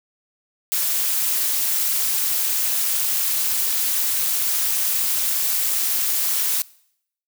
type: noise with amplitude modulation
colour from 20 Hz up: blue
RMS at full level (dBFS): -18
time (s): 0.72-6.62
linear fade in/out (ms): 0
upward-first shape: sine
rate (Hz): 278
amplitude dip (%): 70
effects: noise-tail reverb RT60 0.7 s tail -22 dB re dry